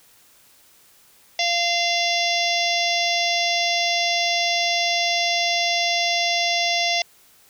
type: harmonic tone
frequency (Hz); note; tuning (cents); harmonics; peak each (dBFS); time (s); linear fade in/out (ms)
690; F5; -21; 1 / 3 / 4 / 5 / 6 / 7 / 8 / 9; -24 / -25 / -28 / -26 / -33 / -28 / -28 / -33; 1.39-7.02; 2
effects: white hiss -54 dBFS RMS until 7.49 s